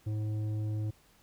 triangle tone with tanh clipping, 107 Hz, A2, 48 cents flat, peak -32 dBFS, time 0.06-0.91 s, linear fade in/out 10 ms, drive 13 dB, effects pink hiss -64 dBFS RMS until 1.22 s

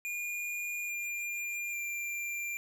square tone with pitch steps, 2426 / 2401 / 2376 Hz, D#7 / D7 / D7, -44 / +38 / +20 cents, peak -35 dBFS, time 0.05-2.57 s, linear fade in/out 0 ms, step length 840 ms, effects none

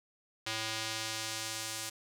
square tone with band-pass filter sweep, 110.9 Hz, A2, 14 cents sharp, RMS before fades -38 dBFS, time 0.46-1.9 s, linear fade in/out 10 ms, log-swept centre 3900 to 7900 Hz, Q 0.9, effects 10-bit

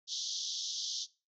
white band-pass noise, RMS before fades -38 dBFS, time 0.07-1.07 s, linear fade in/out 50 ms, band 3200 to 6400 Hz, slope 96 dB/octave, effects noise-tail reverb RT60 0.3 s tail -20 dB re dry

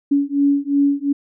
sine beating tone pair, 281.2 / 284 Hz, C#4 / C#4, +25 / +42 cents, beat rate 2.8 Hz, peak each -17 dBFS, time 0.11-1.13 s, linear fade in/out 10 ms, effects none

